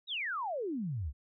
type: exponential sweep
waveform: sine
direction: down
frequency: 3951 to 61.6 Hz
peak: -33 dBFS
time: 0.07-1.13 s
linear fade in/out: 50 ms
effects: none